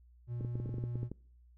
triangle tone, 120 Hz, B2, 49 cents flat, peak -34 dBFS, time 0.27-1.1 s, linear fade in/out 50 ms
clicks, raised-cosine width 3 ms, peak -28 dBFS, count 12, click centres 0.409 / 0.448 / 0.555 / 0.6 / 0.659 / 0.693 / 0.742 / 0.783 / 0.839 / 0.956 / 1.031 / 1.116 s
effects noise-tail reverb RT60 0.6 s tail -25 dB re dry + added 60 Hz sine -58 dBFS peak until 1.57 s

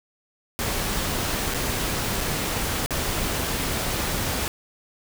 pink noise with dropouts, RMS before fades -26 dBFS, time 0.59-4.48 s, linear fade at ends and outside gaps 0 ms, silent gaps 1.539-1.545 / 2.206-2.21 / 2.861-2.907 s, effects none

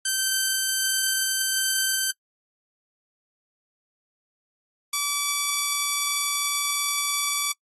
5% pulse tone pair in turn, 1549 / 1151.6 Hz, G6 / D6, -21 / -34 cents, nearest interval perfect fourth, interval 513 cents, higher first, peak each -11 dBFS, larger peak neither, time 0.05-2.11 / 4.93-7.52 s, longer second, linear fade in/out 5 ms, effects noise-tail reverb RT60 0.1 s tail -26 dB re dry + AAC 32 kbps

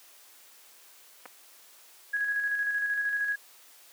clicks, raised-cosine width 0.5 ms, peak -28 dBFS, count 2, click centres 1.256 / 1.26 s
sine tone with tremolo, 1661.2 Hz, G#6, in tune, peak -25 dBFS, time 2.13-3.36 s, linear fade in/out 10 ms, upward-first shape square, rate 13 Hz, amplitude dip 35%
effects white hiss -55 dBFS RMS until 3.92 s + high-pass 400 Hz 12 dB/octave

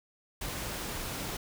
pink noise, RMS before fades -37 dBFS, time 0.41-1.37 s, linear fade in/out 5 ms, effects none

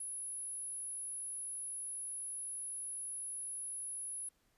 sine tone, 10548 Hz, E9, in tune, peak -40 dBFS, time 0-4.29 s, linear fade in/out 5 ms, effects pink hiss -75 dBFS RMS until 4.57 s + resampled to 32000 Hz

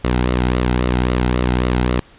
sawtooth tone with flanger, 61.74 Hz, B1, in tune, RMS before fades -17 dBFS, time 0.04-2 s, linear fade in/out 5 ms, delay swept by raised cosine 1.2 to 1.77 ms, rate 3.7 Hz, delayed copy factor -0.5, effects pink hiss -47 dBFS RMS until 2.18 s + resampled to 8000 Hz

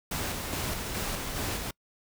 pink noise with tremolo, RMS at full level -32 dBFS, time 0.11-1.71 s, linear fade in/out 5 ms, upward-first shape square, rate 2.4 Hz, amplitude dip 30%, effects noise-tail reverb RT60 0.1 s tail -26 dB re dry

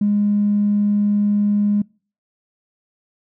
triangle tone with tanh clipping, 205.9 Hz, G#3, 15 cents flat, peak -14 dBFS, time 0.01-1.82 s, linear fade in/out 5 ms, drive 4 dB, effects noise-tail reverb RT60 0.4 s tail -26 dB re dry

